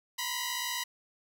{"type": "tone cluster", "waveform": "10% pulse", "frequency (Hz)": [956, 1015, 1955], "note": ["A#5", "B5", "B6"], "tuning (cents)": [43, 47, -18], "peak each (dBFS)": -28, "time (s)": [0.18, 0.84], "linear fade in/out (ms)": 10, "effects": []}